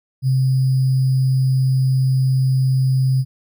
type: tone with sample-and-hold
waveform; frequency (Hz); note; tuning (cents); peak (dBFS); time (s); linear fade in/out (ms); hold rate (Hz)
sine; 131.4; C3; +8; -13; 0.22-3.25; 50; 4900
effects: none